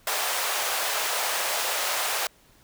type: high-pass noise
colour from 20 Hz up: pink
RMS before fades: -27 dBFS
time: 0.07-2.27 s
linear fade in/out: 2 ms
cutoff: 570 Hz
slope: 24 dB/octave
effects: pink hiss -58 dBFS RMS until 2.63 s